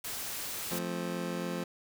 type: noise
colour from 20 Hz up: white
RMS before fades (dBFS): -38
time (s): 0.04-0.79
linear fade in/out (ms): 5
type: chord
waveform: 25% pulse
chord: F major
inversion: none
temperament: just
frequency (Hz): 174.61 / 218.3 / 261.9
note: F3 / A3 / C4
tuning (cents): 0 / -13 / +2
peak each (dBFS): -32 / -36 / -37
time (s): 0.71-1.64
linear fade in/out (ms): 5
effects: none